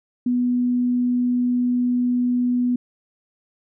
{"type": "tone", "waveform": "sine", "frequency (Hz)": 246.2, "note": "B3", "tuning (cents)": -5, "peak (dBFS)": -17, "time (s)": [0.26, 2.76], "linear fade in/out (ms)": 5, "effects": []}